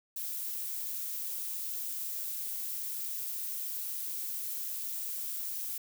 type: noise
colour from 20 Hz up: violet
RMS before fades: -37 dBFS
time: 0.16-5.78 s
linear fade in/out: 5 ms
effects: none